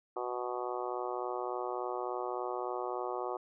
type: harmonic tone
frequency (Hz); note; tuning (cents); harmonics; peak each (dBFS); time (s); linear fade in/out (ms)
123.47; B2; 0; 3 / 4 / 5 / 6 / 7 / 8 / 9 / 10; -39 / -41 / -43 / -41 / -43 / -47 / -43 / -47; 0.16-3.37; 5
effects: none